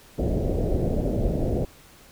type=low-pass noise; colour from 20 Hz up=pink; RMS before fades=-24 dBFS; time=0.18-1.65 s; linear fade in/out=5 ms; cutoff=650 Hz; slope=48 dB/octave; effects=pink hiss -51 dBFS RMS until 2.11 s